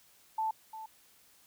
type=tone with echo; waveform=sine; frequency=880 Hz; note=A5; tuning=in tune; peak=-29 dBFS; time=0.38-0.51 s; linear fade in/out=5 ms; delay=350 ms; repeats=1; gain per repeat=-12 dB; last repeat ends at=0.86 s; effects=white hiss -63 dBFS RMS until 1.46 s